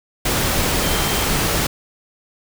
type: tone in noise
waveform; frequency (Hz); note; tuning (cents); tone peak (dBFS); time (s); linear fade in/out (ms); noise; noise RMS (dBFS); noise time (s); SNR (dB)
sine; 3146; G7; +6; -29; 0.83-1.24; 5; pink; -19; 0.25-1.67; -13
effects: none